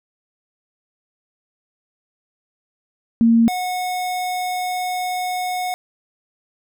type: tone pair in turn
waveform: sine / square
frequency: 230 / 730.2 Hz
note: A#3 / F#5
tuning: -23 / -23 cents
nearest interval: octave + minor sixth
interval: 2000 cents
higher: second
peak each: -10 / -22 dBFS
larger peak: first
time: 3.21-3.48 / 3.48-5.74 s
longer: second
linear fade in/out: 0 ms
effects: none